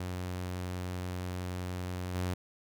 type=tone with level steps; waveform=sawtooth; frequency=90.6 Hz; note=F#2; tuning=36 cents flat; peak=-31 / -27 dBFS; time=0-2.34 s; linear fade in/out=5 ms; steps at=2.14 s; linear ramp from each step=20 ms; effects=none